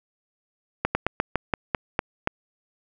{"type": "slowing click train", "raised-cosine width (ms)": 0.5, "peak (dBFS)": -6, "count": 9, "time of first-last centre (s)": [0.85, 2.274], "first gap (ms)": 100, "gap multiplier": 1.16, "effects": []}